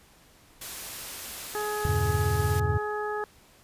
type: noise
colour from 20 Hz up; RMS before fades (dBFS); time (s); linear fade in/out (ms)
white; -38; 0.61-2.6; 5
type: harmonic tone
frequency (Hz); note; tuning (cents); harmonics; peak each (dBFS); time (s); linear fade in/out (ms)
420.6; G#4; +22; 1 / 2 / 3 / 4; -31 / -34 / -36 / -37; 1.55-3.24; 0
type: chord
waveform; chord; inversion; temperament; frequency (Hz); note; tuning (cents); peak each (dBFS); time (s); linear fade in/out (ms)
triangle; E diminished seventh; none; just; 82.41 / 98.89 / 118.67 / 142.4; E2 / G2 / Bb2 / Db3; 0 / +16 / +31 / +47; -26 / -26 / -30 / -30; 1.85-2.78; 0
effects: pink hiss -57 dBFS RMS until 3.63 s + resampled to 32000 Hz